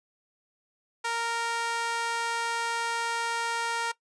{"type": "tone with high-pass filter", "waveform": "sawtooth", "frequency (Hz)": 464.1, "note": "A#4", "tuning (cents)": -8, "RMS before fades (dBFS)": -30, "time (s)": [1.04, 3.92], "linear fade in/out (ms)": 10, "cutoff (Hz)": 1000, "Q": 1.4, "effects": ["noise-tail reverb RT60 0.1 s tail -19 dB re dry", "resampled to 22050 Hz"]}